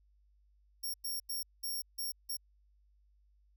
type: tone bursts at uneven times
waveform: 10% pulse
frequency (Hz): 5540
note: F8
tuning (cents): -15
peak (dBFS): -30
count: 6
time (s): 0.83-0.94 / 1.04-1.2 / 1.29-1.43 / 1.63-1.82 / 1.98-2.12 / 2.29-2.37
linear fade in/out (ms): 10
effects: added 50 Hz sine -65 dBFS peak until 3.56 s